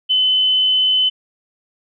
sine tone, 3032 Hz, F#7, 42 cents sharp, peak -12 dBFS, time 0.09-1.1 s, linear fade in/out 20 ms, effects none

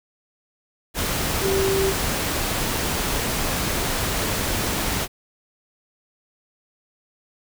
sine tone in noise, 387.7 Hz, G4, 19 cents flat, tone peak -19 dBFS, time 1.41-1.94 s, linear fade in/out 50 ms, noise pink, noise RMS -24 dBFS, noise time 0.94-5.08 s, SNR +2 dB, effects none

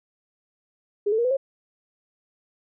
sine tone with pitch steps, 410.6 / 440.1 / 471.7 / 505.5 / 541.8 Hz, G#4 / A4 / A#4 / B4 / C#5, -20 / 0 / +20 / +40 / -40 cents, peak -19 dBFS, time 1.06-1.37 s, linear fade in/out 10 ms, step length 62 ms, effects none

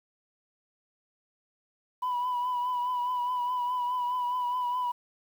sine tone with vibrato, 987.8 Hz, B5, in tune, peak -25 dBFS, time 2.02-4.92 s, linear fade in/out 10 ms, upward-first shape triangle, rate 4.8 Hz, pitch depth 41 cents each way, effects tanh soft clip ceiling -25 dBFS + 9-bit

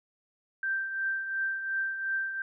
sine tone with tremolo, 1568 Hz, G6, in tune, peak -26 dBFS, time 0.63-2.42 s, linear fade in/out 2 ms, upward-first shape triangle, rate 2.8 Hz, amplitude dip 60%, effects none

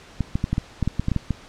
clicks, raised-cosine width 5 ms, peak -9 dBFS, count 12, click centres 0.207 / 0.355 / 0.441 / 0.53 / 0.581 / 0.827 / 0.876 / 0.996 / 1.084 / 1.117 / 1.163 / 1.307 s, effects pink hiss -46 dBFS RMS until 1.48 s + low-pass 6000 Hz 12 dB/octave

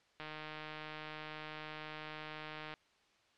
click train, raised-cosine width 0.3 ms, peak -29 dBFS, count 392, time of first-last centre 0.2-2.739 s, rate 154 Hz, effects white hiss -70 dBFS RMS until 3.37 s + low-pass 4000 Hz 12 dB/octave

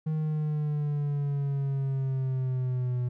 triangle exponential sweep, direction down, 157.1 to 123 Hz, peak -24 dBFS, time 0.06-3.09 s, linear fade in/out 10 ms, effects none

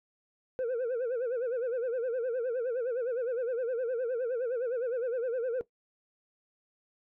sine tone with vibrato, 487.2 Hz, B4, 24 cents flat, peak -26 dBFS, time 0.59-5.61 s, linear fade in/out 0 ms, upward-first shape sine, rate 9.7 Hz, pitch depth 130 cents each way, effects noise-tail reverb RT60 0.1 s tail -17 dB re dry + tanh soft clip ceiling -28 dBFS

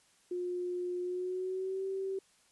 sine tone with pitch glide, 357.3 to 385.2 Hz, F4 to G4, +40 to -30 cents, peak -33 dBFS, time 0.31-2.19 s, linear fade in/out 5 ms, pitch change +130 cents, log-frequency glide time 1.01-1.85 s, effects white hiss -67 dBFS RMS until 2.51 s + resampled to 24000 Hz

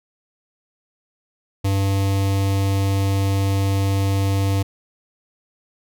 square tone with notch filter, 98 Hz, G2, in tune, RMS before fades -19 dBFS, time 1.64-4.63 s, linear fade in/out 10 ms, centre 1500 Hz, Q 1.9, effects none

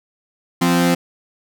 sawtooth tone pair together, 173.5 / 259.8 Hz, F3 / C4, -11 / -12 cents, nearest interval perfect fifth, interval 699 cents, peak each -12 dBFS, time 0.61-0.95 s, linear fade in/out 10 ms, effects none

